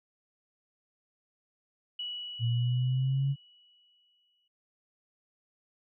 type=tone with exponential decay; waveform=sine; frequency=2937 Hz; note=F#7; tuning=13 cents flat; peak=-33 dBFS; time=1.99-4.48 s; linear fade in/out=5 ms; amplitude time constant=540 ms
type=exponential sweep; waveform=sine; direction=up; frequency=115.9 to 140.3 Hz; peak=-25 dBFS; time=2.39-3.36 s; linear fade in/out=50 ms
effects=none